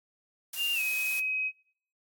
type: noise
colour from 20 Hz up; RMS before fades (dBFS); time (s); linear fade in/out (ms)
blue; -37; 0.53-1.2; 5
type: tone with pitch glide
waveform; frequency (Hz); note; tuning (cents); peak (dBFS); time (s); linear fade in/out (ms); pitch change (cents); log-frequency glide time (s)
sine; 2794 to 2533; F7 to D#7; 0 to +30; -27; 0.56-1.52; 50; -170; 0.74-0.81
effects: noise-tail reverb RT60 0.5 s tail -19 dB re dry + AAC 64 kbps